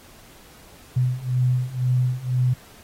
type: beating tone pair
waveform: sine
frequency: 124.9 / 126.9 Hz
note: B2 / B2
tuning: +20 / +47 cents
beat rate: 2 Hz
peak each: -23 / -21 dBFS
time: 0.96-2.54 s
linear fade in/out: 10 ms
effects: pink hiss -49 dBFS RMS until 2.83 s + AAC 48 kbps

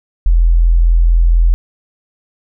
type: tone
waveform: sine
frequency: 42.11 Hz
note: E1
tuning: 38 cents sharp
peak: -6 dBFS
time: 0.26-1.54 s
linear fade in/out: 0 ms
effects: none

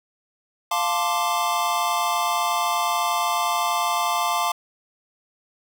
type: chord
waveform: square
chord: D minor seventh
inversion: first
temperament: equal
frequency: 698.5 / 880 / 1046.5 / 1174.7 Hz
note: F5 / A5 / C6 / D6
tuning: 0 / 0 / 0 / 0 cents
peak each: -27 dBFS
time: 0.71-4.52 s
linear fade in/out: 5 ms
effects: none

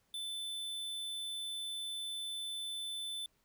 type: tone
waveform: square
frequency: 3520 Hz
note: A7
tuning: in tune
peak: -39 dBFS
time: 0.14-3.26 s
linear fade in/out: 2 ms
effects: pink hiss -75 dBFS RMS until 3.44 s

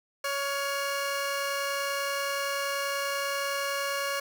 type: tone pair together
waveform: 15% pulse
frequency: 559 / 1412.7 Hz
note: C#5 / F6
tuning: +14 / +19 cents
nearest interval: octave + major third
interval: 1605 cents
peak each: -23 / -29 dBFS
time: 0.24-4.2 s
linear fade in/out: 5 ms
effects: none

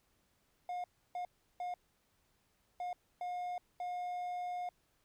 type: tone bursts at uneven times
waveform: triangle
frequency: 716 Hz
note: F5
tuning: 43 cents sharp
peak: -35 dBFS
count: 6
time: 0.69-0.84 / 1.15-1.25 / 1.6-1.74 / 2.8-2.93 / 3.21-3.58 / 3.8-4.69 s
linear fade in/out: 2 ms
effects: pink hiss -75 dBFS RMS until 5.04 s

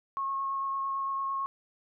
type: tone with vibrato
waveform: sine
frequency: 1089 Hz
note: C#6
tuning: 31 cents flat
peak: -29 dBFS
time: 0.17-1.46 s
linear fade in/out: 0 ms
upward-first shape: sine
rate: 8.9 Hz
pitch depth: 10 cents each way
effects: none

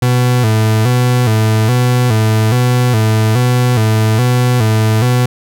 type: tone with vibrato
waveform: 40% pulse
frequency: 116.6 Hz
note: A#2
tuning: 1 cent sharp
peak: -8 dBFS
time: 0.02-5.26 s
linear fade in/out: 5 ms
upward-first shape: square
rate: 1.2 Hz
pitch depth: 110 cents each way
effects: none

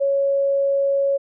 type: tone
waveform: sine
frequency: 554.4 Hz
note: C#5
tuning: in tune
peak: -16 dBFS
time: 0-1.18 s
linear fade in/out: 20 ms
effects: none

